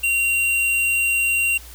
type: tone with hard clipping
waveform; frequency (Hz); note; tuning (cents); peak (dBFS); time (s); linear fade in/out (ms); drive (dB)
sine; 2758; F7; -22; -18; 0.03-1.58; 10; 16
effects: added 60 Hz sine -40 dBFS peak until 1.74 s + white hiss -43 dBFS RMS until 1.74 s